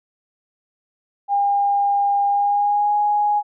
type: tone with pitch glide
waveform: sine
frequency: 806 to 830.1 Hz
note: G5 to G#5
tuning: +48 to -1 cents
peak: -15 dBFS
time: 1.28-3.43 s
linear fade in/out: 50 ms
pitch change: +51 cents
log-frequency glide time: 2.27-2.95 s
effects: none